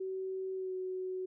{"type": "tone with pitch glide", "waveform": "sine", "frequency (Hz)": [378.7, 371.8], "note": ["F#4", "F#4"], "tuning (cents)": [40, 8], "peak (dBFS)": -35, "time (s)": [0, 1.26], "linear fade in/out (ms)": 10, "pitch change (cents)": -32, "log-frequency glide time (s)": [0.54, 0.74], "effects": []}